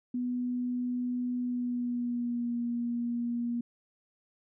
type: tone with pitch glide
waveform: sine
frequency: 246.9 to 237.9 Hz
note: B3 to A#3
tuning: 0 to +35 cents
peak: -29 dBFS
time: 0.14-3.61 s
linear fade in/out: 5 ms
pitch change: -65 cents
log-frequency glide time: 1.4-2.55 s
effects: none